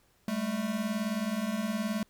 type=beating tone pair; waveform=square; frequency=200.1 / 219.1 Hz; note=G3 / A3; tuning=+36 / -7 cents; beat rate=19 Hz; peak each=-35 / -32 dBFS; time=0.28-2.03 s; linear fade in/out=2 ms; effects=pink hiss -67 dBFS RMS until 2.09 s